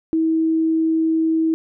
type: tone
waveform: sine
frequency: 322.2 Hz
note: E4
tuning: 39 cents flat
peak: -15 dBFS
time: 0.13-1.54 s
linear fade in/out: 0 ms
effects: none